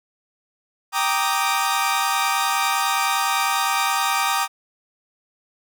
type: chord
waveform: sawtooth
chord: Eb major seventh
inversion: first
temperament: equal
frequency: 784 / 932.3 / 1174.7 / 1244.5 Hz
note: G5 / Bb5 / D6 / Eb6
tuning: 0 / 0 / 0 / 0 cents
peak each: -21 dBFS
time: 0.92-4.48 s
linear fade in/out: 50 ms
effects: none